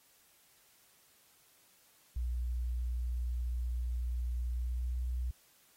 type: tone with pitch glide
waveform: sine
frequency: 60.5 to 61.7 Hz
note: B1 to B1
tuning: -35 to -1 cents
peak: -32 dBFS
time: 2.16-5.31 s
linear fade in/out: 5 ms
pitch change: +34 cents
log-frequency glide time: 4.58-4.9 s
effects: white hiss -66 dBFS RMS until 5.76 s + AAC 48 kbps